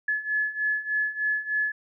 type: beating tone pair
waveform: sine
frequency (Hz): 1710 / 1713.3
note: A6 / A6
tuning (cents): -50 / -47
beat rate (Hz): 3.3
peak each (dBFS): -29 / -26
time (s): 0.08-1.72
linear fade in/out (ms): 5
effects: none